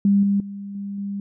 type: tone with level steps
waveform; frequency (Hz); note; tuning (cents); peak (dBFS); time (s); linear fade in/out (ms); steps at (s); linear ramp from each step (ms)
sine; 200; G3; +35; -13 / -16 / -30 / -27 / -25; 0.05-1.2; 2; 0.23 / 0.4 / 0.75 / 0.98; 2
effects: none